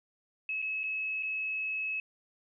sine tone with dropouts, 2580 Hz, E7, 38 cents flat, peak -31 dBFS, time 0.49-2 s, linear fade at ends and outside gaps 2 ms, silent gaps 0.619-0.624 / 0.834-0.838 / 1.226-1.231 s, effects none

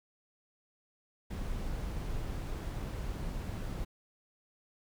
brown noise, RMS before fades -37 dBFS, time 1.3-3.85 s, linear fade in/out 10 ms, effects none

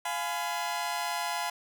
sawtooth chord, F diminished, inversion none, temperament just, 698.5 / 838.1 / 1005.8 Hz, F5 / Ab5 / Cb6, 0 / +16 / +31 cents, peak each -31 dBFS, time 0.05-1.5 s, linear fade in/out 5 ms, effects none

